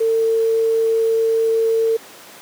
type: tone with quantisation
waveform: sine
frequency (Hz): 450.8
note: A4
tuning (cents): +42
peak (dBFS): -13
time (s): 0-1.97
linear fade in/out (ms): 10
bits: 7
effects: pink hiss -40 dBFS RMS until 2.41 s + high-pass 300 Hz 12 dB/octave